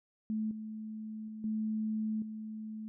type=tone with level steps; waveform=sine; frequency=217.2 Hz; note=A3; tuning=22 cents flat; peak=-31 / -39 / -41 / -31 / -39 dBFS; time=0.3-2.88 s; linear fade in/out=0 ms; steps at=0.51 / 1.28 / 1.44 / 2.22 s; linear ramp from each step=2 ms; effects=none